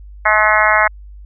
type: harmonic tone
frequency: 213.8 Hz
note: A3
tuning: 49 cents flat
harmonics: 3 / 4 / 5 / 6 / 7 / 8 / 9 / 10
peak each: -18 / -18 / -18 / -18 / -18 / -18 / -18 / -18 dBFS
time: 0.25-0.88 s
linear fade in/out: 10 ms
effects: added 50 Hz sine -33 dBFS peak until 1.25 s